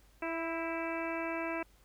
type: harmonic tone with a mistuned harmonic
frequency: 330.3 Hz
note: E4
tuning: 4 cents sharp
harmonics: 1 / 2 / 3 / 4 / 5 / 6 / 7 / 8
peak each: -38 / -39 / -42 / -45 / -45 / -47 / -44 / -45 dBFS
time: 0.22-1.63 s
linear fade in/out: 5 ms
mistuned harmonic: 5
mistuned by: -35 cents
effects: added 50 Hz sine -62 dBFS peak until 1.84 s + pink hiss -67 dBFS RMS until 1.84 s